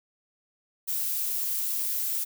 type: noise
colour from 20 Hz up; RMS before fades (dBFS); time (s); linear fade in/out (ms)
violet; -29; 0.87-2.25; 20
effects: none